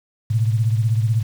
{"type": "beating tone pair", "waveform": "sine", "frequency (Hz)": [110, 126], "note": ["A2", "B2"], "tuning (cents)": [0, 35], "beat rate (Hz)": 16, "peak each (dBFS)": [-16, -23], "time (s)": [0.3, 1.23], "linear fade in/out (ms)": 10, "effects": ["7-bit"]}